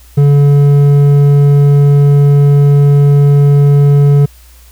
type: tone with hard clipping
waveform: sine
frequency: 143 Hz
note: D3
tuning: 46 cents flat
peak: -5 dBFS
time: 0.17-4.26 s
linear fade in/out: 10 ms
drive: 6 dB
effects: added 60 Hz sine -37 dBFS peak until 4.71 s + white hiss -44 dBFS RMS until 4.71 s